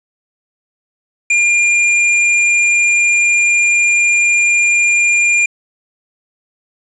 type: tone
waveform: square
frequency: 2404 Hz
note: D7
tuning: 40 cents sharp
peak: -10 dBFS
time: 1.3-5.46 s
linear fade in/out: 5 ms
effects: resampled to 22050 Hz + 7-bit